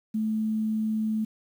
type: tone with quantisation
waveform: sine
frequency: 217.8 Hz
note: A3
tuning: 17 cents flat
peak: -24 dBFS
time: 0.14-1.25 s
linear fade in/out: 10 ms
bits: 9
effects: none